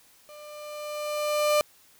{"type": "tone with level ramp", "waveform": "35% pulse", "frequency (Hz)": 597, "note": "D5", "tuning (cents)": 28, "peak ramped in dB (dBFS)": [-43, -17], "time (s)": [0.29, 1.61], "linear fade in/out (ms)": 0, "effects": ["white hiss -58 dBFS RMS until 1.99 s"]}